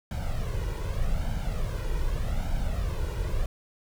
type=noise with flanger; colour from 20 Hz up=brown; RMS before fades=-28 dBFS; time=0.11-3.46 s; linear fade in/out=2 ms; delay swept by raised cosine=1.3 to 2.09 ms; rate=0.83 Hz; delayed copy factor=+0.7; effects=none